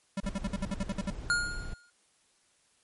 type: tone bursts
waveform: square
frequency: 196 Hz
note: G3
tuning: in tune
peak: -30 dBFS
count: 11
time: 0.17-1.103 s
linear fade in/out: 5 ms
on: 33 ms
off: 57 ms
type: noise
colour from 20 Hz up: brown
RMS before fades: -39 dBFS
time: 0.23-1.74 s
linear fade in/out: 5 ms
type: tone with exponential decay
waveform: square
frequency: 1424 Hz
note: F6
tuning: 33 cents sharp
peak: -23 dBFS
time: 1.3-1.9 s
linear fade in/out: 0 ms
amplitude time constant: 130 ms
effects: white hiss -68 dBFS RMS until 2.83 s + MP3 48 kbps